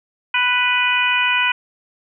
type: harmonic tone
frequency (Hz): 494.7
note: B4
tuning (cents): +3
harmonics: 2 / 3 / 4 / 5 / 6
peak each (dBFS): -22 / -21 / -24 / -18 / -23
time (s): 0.34-1.52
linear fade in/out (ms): 5
effects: none